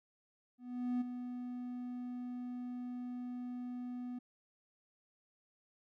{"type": "tone with ADSR envelope", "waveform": "triangle", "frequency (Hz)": 246.9, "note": "B3", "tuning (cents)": 0, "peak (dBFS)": -29, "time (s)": [0.58, 4.19], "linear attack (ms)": 430, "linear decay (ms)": 15, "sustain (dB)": -9, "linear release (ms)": 8, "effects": []}